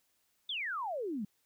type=exponential sweep; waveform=sine; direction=down; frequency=3631 to 190.7 Hz; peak=-34 dBFS; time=0.49-1.25 s; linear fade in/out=5 ms; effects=white hiss -75 dBFS RMS until 1.45 s